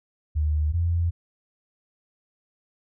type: tone pair in turn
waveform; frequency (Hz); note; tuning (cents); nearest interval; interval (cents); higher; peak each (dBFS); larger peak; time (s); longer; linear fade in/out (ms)
sine; 76 / 85.11; D#2 / F2; -40 / -44; major second; 196; second; -20; neither; 0.35-0.73 / 0.73-1.11; neither; 20
effects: none